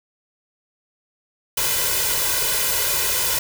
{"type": "noise with comb filter", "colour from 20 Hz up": "white", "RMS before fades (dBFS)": -21, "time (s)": [1.57, 3.39], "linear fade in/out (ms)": 5, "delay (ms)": 2, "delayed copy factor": 0.95, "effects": []}